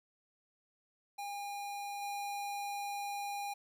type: tone with level steps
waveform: square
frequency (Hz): 810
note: G#5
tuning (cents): -43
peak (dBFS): -40 / -38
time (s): 1.18-3.54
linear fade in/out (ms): 10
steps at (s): 2.01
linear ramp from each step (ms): 20
effects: 12-bit